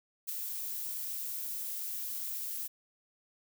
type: noise with ADSR envelope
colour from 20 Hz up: violet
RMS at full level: -34 dBFS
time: 0.27-2.68 s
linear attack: 22 ms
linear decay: 10 ms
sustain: -4 dB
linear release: 15 ms
effects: none